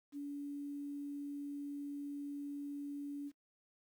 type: tone with quantisation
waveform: sine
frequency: 285.9 Hz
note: D4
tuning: 46 cents flat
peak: -40 dBFS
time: 0.12-3.32 s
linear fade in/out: 50 ms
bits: 11
effects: noise-tail reverb RT60 0.1 s tail -23 dB re dry